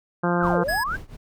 harmonic tone, 174.61 Hz, F3, in tune, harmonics 1 / 2 / 3 / 4 / 5 / 6 / 7 / 8 / 9, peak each -23 / -26 / -28 / -29 / -30 / -31 / -31 / -32 / -33 dBFS, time 0.23-0.64 s, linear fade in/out 10 ms
sine exponential two-way sweep, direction down then up, 1661.2 to 432.9 to 1661.2 Hz, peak -24 dBFS, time 0.4-0.97 s, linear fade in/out 20 ms, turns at 0.59 s
brown noise with tremolo, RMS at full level -32 dBFS, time 0.42-1.17 s, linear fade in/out 20 ms, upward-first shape triangle, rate 4.2 Hz, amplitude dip 95%
square tone, 1679 Hz, G#6, 18 cents sharp, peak -24 dBFS, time 0.68-0.84 s, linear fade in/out 10 ms
effects none

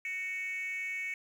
sine tone with frequency modulation, 2228 Hz, C#7, 8 cents sharp, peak -32 dBFS, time 0.05-1.14 s, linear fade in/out 2 ms, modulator 377 Hz, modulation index 0.58, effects tanh soft clip ceiling -32 dBFS + 10-bit

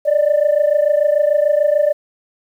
sine tone pair together, 579.2 / 606 Hz, D5 / D#5, -24 / -46 cents, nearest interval minor second, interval 78 cents, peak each -13 dBFS, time 0.05-1.93 s, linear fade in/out 20 ms, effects tanh soft clip ceiling -7 dBFS + 8-bit

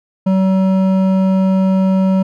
sine tone with hard clipping, 189.9 Hz, F#3, 45 cents sharp, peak -12 dBFS, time 0.26-2.23 s, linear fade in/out 10 ms, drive 10 dB, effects none

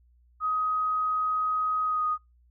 sine tone with pitch glide, 1258 to 1241.4 Hz, D#6 to D#6, +19 to -4 cents, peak -24 dBFS, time 0.4-2.18 s, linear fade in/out 50 ms, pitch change -23 cents, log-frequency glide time 1.84-2.05 s, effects noise-tail reverb RT60 0.2 s tail -25 dB re dry + added 60 Hz sine -58 dBFS peak until 2.5 s

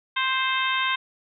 harmonic tone, 524 Hz, C5, 2 cents sharp, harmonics 2 / 3 / 4 / 5 / 6 / 7, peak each -26 / -28 / -29 / -30 / -31 / -31 dBFS, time 0.16-0.96 s, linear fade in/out 10 ms, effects none

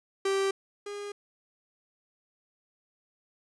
45% pulse tone pair in turn, 390 / 408.3 Hz, G4 / G#4, -9 / -29 cents, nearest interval minor second, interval 80 cents, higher second, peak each -25 / -36 dBFS, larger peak first, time 0.25-0.51 / 0.86-1.12 s, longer neither, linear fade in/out 5 ms, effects resampled to 22050 Hz + 10-bit

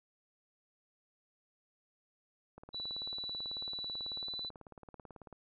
click train, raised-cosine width 1 ms, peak -36 dBFS, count 51, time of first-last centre 2.58-5.327 s, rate 18.2 Hz
sine tone with pitch glide, 3951 to 3981 Hz, B7 to B7, 0 to +13 cents, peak -38 dBFS, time 2.73-4.5 s, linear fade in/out 20 ms, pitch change +13 cents, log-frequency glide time 4.19-4.3 s
effects none

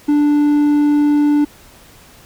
triangle tone, 293.7 Hz, D4, in tune, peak -8 dBFS, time 0.08-1.45 s, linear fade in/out 10 ms, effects pink hiss -44 dBFS RMS until 2.25 s

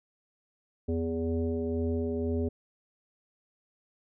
sine tone with frequency modulation, 247 Hz, B3, in tune, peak -27 dBFS, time 0.88-2.49 s, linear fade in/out 10 ms, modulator 164 Hz, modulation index 1.4, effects none

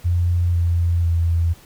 sine tone with pitch steps, 87.31 / 85.71 / 84.14 Hz, F2 / F2 / E2, 0 / -32 / +36 cents, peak -15 dBFS, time 0.04-1.54 s, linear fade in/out 20 ms, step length 500 ms, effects pink hiss -48 dBFS RMS until 1.65 s

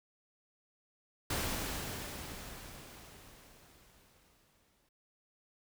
pink noise with exponential decay, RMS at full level -34 dBFS, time 1.3-4.89 s, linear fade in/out 5 ms, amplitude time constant 780 ms, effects none

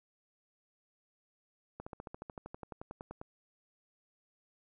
slowing click train, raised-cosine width 1 ms, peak -29 dBFS, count 18, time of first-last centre 1.8-3.215 s, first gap 65 ms, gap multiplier 1.03, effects none

